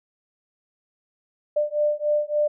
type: beating tone pair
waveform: sine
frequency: 594 / 597.5 Hz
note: D5 / D5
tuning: +20 / +30 cents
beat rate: 3.5 Hz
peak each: -23 dBFS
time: 1.56-2.48 s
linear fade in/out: 10 ms
effects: none